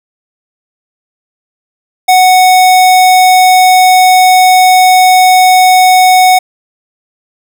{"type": "tone", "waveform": "square", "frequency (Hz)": 740, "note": "F#5", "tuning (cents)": 0, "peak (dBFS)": -3, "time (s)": [2.08, 6.39], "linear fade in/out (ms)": 10, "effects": []}